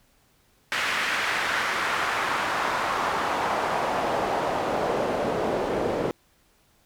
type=noise with band-pass filter sweep; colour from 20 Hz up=pink; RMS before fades=-26 dBFS; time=0.72-6.11 s; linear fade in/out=0 ms; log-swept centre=2000 to 420 Hz; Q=1.5; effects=pink hiss -63 dBFS RMS until 6.85 s